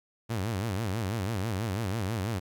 sawtooth tone with vibrato, 103.83 Hz, G#2, in tune, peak -25 dBFS, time 0.29-2.4 s, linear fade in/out 20 ms, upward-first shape sine, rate 6.1 Hz, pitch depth 220 cents each way, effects 11-bit

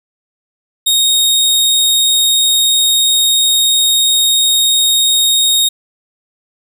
sawtooth tone, 3729 Hz, A#7, in tune, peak -6 dBFS, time 0.86-5.69 s, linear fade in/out 10 ms, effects none

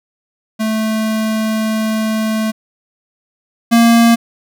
square tone pair in turn, 218.9 / 232.2 Hz, A3 / A#3, -9 / -7 cents, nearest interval minor second, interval 102 cents, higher second, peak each -15 / -7 dBFS, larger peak second, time 0.59-2.52 / 3.71-4.16 s, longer first, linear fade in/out 20 ms, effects none

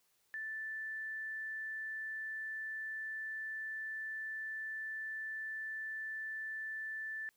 sine tone, 1760 Hz, A6, in tune, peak -39 dBFS, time 0.34-7.29 s, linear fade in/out 0 ms, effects white hiss -75 dBFS RMS until 7.36 s

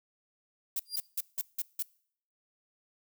violet noise bursts, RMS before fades -32 dBFS, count 6, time 0.76-1.826 s, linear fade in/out 5 ms, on 36 ms, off 170 ms
sawtooth tone with exponential growth, 4800 Hz, D8, 37 cents sharp, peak -26 dBFS, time 0.85-0.96 s, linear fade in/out 5 ms, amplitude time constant 22 ms
effects noise-tail reverb RT60 0.6 s tail -24 dB re dry

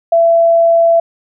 sine tone, 670 Hz, E5, 28 cents sharp, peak -6 dBFS, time 0.12-1 s, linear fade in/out 5 ms, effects none

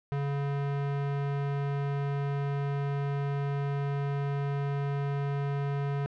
square tone, 141.1 Hz, C#3, 31 cents sharp, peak -29 dBFS, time 0.12-6.06 s, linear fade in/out 0 ms, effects low-pass 2000 Hz 12 dB/octave

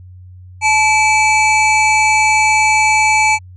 square tone pair together, 865 / 2309 Hz, A5 / D7, -30 / -30 cents, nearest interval octave + perfect fourth, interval 1700 cents, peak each -13 dBFS, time 0.61-3.39 s, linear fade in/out 50 ms, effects added 91 Hz sine -34 dBFS peak until 3.56 s + resampled to 22050 Hz

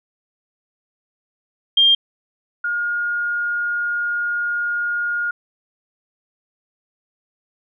sine tone pair in turn, 3200 / 1425.4 Hz, G7 / F6, +35 / +35 cents, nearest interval octave + major second, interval 1400 cents, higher first, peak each -10 / -19 dBFS, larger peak first, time 1.77-1.95 / 2.64-5.31 s, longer second, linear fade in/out 5 ms, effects none

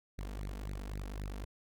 sawtooth tone with flanger, 49.65 Hz, G1, 23 cents sharp, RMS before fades -41 dBFS, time 0.18-1.45 s, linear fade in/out 10 ms, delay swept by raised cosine 0.43 to 4.53 ms, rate 3.8 Hz, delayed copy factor +1, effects none

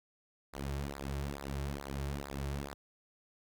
sawtooth tone with flanger, 69.8 Hz, C#2, 13 cents sharp, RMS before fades -39 dBFS, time 0.53-2.74 s, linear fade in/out 10 ms, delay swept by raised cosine 0.32 to 4.12 ms, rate 2.3 Hz, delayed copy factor -0.85, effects none

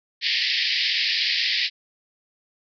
white band-pass noise, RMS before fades -23 dBFS, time 0.21-1.7 s, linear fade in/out 50 ms, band 1800 to 5100 Hz, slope 96 dB/octave, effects none

